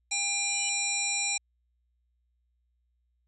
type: harmonic tone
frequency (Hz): 800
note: G5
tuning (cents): +35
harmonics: 1 / 3 / 5 / 7 / 9 / 10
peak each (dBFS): -41 / -31 / -35 / -36 / -32 / -36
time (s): 0.11-1.38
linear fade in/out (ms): 10
type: tone with exponential growth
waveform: sine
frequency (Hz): 2960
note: F#7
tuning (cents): 0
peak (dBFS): -36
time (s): 0.35-0.69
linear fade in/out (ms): 0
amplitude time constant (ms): 72
effects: added 60 Hz sine -70 dBFS peak until 3.27 s